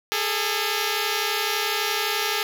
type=tone pair together; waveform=5% pulse; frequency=410.6 / 442.4 Hz; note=G#4 / A4; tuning=-20 / +9 cents; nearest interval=minor second; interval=129 cents; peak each=-14 dBFS; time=0.12-2.43 s; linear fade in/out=0 ms; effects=none